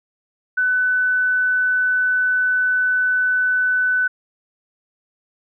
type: tone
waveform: sine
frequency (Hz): 1500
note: F#6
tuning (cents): +23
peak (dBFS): -15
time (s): 0.57-4.08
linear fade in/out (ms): 10
effects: none